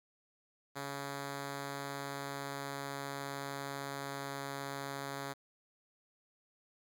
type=tone with pitch glide; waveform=5% pulse; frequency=140 to 138.95 Hz; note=C#3 to C#3; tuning=+18 to +4 cents; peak=-28 dBFS; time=0.75-5.34 s; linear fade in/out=20 ms; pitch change=-14 cents; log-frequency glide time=1.62-4.99 s; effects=11-bit